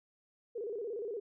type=tone with vibrato; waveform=sine; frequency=438.6 Hz; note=A4; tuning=6 cents flat; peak=-36 dBFS; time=0.55-1.2 s; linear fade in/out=10 ms; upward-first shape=square; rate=17 Hz; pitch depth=130 cents each way; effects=none